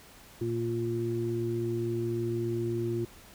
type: harmonic tone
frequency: 116.4 Hz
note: A#2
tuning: 2 cents flat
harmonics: 1 / 2 / 3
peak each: -33 / -38 / -30 dBFS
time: 0.41-3.05 s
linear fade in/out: 5 ms
effects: pink hiss -53 dBFS RMS until 3.34 s